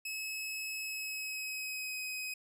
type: tone with pitch glide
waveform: sawtooth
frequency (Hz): 2579 to 2523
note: E7 to D#7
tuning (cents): -39 to +23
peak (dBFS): -34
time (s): 0.05-2.34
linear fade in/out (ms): 5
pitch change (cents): -38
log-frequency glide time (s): 0.8-1.99
effects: none